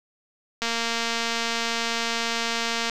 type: click train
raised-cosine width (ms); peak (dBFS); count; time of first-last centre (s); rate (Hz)
0.2; -9; 527; 0.62-2.897; 231
effects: none